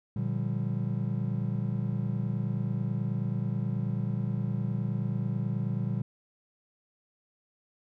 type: chord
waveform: triangle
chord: G minor seventh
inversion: first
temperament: just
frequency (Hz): 117.6 / 147 / 176.4 / 196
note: Bb2 / D3 / F3 / G3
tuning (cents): +16 / +2 / +18 / 0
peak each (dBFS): -29 / -32 / -35 / -32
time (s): 0.16-6.02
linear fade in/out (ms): 5
effects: none